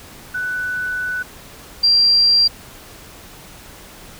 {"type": "tone pair in turn", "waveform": "sine", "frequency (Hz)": [1490, 4739], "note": ["F#6", "D8"], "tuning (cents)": [12, 15], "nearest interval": "octave + minor sixth", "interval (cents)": 2003, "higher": "second", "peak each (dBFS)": [-20, -10], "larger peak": "second", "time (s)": [[0.34, 1.23], [1.83, 2.48]], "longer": "first", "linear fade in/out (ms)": 10, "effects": ["pink hiss -40 dBFS RMS until 4.19 s"]}